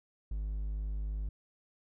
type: tone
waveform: triangle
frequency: 51.5 Hz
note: G#1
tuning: 14 cents flat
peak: -31 dBFS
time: 0.31-1.29 s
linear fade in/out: 5 ms
effects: none